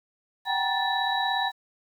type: tone cluster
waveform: sine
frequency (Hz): 758 / 795 / 948 / 1759 / 3898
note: F#5 / G5 / A#5 / A6 / B7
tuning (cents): +42 / +24 / +29 / -1 / -23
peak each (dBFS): -30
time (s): 0.45-1.52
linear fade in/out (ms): 50
effects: 9-bit